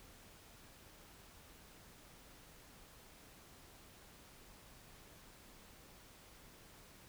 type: silence
effects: pink hiss -60 dBFS RMS until 7.08 s